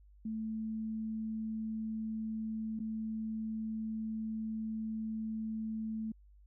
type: tone with dropouts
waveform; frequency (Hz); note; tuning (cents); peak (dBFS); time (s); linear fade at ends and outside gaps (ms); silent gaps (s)
sine; 220; A3; 0; -35; 0.25-6.12; 5; 2.792-2.8
effects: added 50 Hz sine -57 dBFS peak until 6.46 s